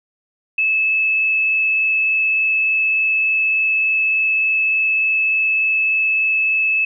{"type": "tone with frequency modulation", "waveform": "sine", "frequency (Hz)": 2605, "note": "E7", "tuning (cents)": -21, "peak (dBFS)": -14, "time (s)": [0.58, 6.85], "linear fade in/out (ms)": 5, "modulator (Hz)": 23.4, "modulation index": 0.86, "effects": []}